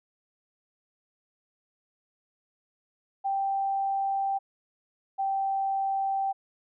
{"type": "tone pair in turn", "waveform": "sine", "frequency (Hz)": [784, 780.1], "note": ["G5", "G5"], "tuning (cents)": [0, -9], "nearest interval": "unison", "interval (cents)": 9, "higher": "first", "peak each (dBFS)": -25, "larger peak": "neither", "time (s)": [[3.24, 4.39], [5.18, 6.33]], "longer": "neither", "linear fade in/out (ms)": 20, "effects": []}